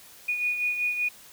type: beating tone pair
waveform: sine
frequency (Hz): 2459 / 2464.2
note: D#7 / D#7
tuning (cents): -21 / -17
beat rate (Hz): 5.2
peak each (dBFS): -25 / -34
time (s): 0.28-1.09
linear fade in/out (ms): 10
effects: white hiss -50 dBFS RMS until 1.32 s